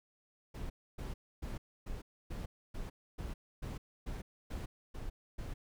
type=noise bursts; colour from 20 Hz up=brown; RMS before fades=-41 dBFS; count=12; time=0.54-5.54 s; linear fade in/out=10 ms; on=160 ms; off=280 ms; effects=none